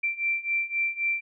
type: beating tone pair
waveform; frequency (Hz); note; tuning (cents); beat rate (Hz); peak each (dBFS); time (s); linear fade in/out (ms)
sine; 2349 / 2352.8; D7 / D7; 0 / +3; 3.8; -29 / -27; 0.03-1.21; 10
effects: none